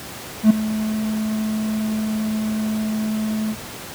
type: tone with ADSR envelope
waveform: triangle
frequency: 216.6 Hz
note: A3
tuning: 27 cents flat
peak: -3 dBFS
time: 0.43-3.56 s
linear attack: 72 ms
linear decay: 8 ms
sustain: -15 dB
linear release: 57 ms
effects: pink hiss -34 dBFS RMS until 3.94 s + high-pass 80 Hz 12 dB/octave